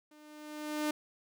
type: tone with level ramp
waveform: sawtooth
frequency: 301.7 Hz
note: D4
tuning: 47 cents sharp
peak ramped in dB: -53 to -25 dBFS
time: 0.11-0.91 s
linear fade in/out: 5 ms
effects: none